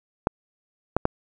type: clicks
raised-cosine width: 1 ms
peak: -5 dBFS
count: 3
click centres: 0.271 / 0.966 / 1.054 s
effects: none